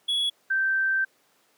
triangle / sine tone pair in turn, 3368 / 1559.5 Hz, G#7 / G6, +24 / -9 cents, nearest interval octave + minor second, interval 1333 cents, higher first, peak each -21 dBFS, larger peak neither, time 0.08-0.3 / 0.5-1.05 s, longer second, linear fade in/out 10 ms, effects pink hiss -64 dBFS RMS until 1.57 s + high-pass 300 Hz 12 dB/octave

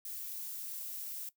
violet noise, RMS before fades -42 dBFS, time 0.05-1.29 s, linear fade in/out 2 ms, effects noise-tail reverb RT60 0.1 s tail -17 dB re dry

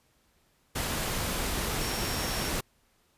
sine tone in noise, 5520 Hz, F8, 21 cents flat, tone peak -39 dBFS, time 1.81-2.5 s, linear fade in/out 10 ms, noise pink, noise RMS -31 dBFS, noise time 0.75-2.61 s, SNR -11 dB, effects pink hiss -68 dBFS RMS until 3.17 s + resampled to 32000 Hz

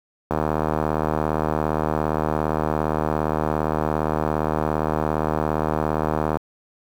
click train, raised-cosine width 1 ms, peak -7 dBFS, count 470, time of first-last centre 0.31-6.369 s, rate 77.4 Hz, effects high-pass 60 Hz 12 dB/octave + 7-bit

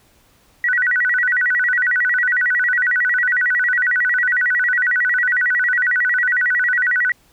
sine tone with vibrato, 1699 Hz, G#6, 39 cents sharp, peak -14 dBFS, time 0.64-7.12 s, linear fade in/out 2 ms, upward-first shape square, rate 11 Hz, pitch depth 220 cents each way, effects pink hiss -55 dBFS RMS until 7.32 s

